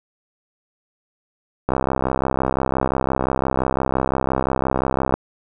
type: click train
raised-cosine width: 1 ms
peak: -5 dBFS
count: 228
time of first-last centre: 1.69-5.14 s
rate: 65.8 Hz
effects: none